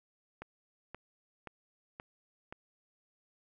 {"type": "click train", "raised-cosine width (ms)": 0.5, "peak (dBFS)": -28, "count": 5, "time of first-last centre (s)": [0.42, 2.525], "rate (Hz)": 1.9, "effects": []}